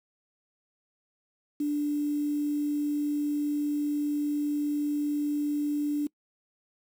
sine tone with quantisation, 293.7 Hz, D4, in tune, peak -25 dBFS, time 1.6-6.07 s, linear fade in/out 5 ms, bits 8, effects noise-tail reverb RT60 0.1 s tail -24 dB re dry

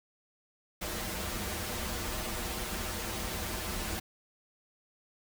pink noise with comb filter, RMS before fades -36 dBFS, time 0.81-4 s, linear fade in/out 10 ms, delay 7.2 ms, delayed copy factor -0.9, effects none

